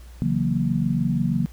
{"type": "chord", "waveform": "sine", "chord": "F# dominant seventh", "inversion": "second", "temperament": "equal", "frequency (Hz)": [138.59, 164.81, 185, 233.1], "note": ["C#3", "E3", "F#3", "A#3"], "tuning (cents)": [0, 0, 0, 0], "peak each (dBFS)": -25, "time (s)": [0.22, 1.46], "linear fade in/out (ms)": 0, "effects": ["added 60 Hz sine -40 dBFS peak until 1.52 s", "pink hiss -53 dBFS RMS until 1.52 s"]}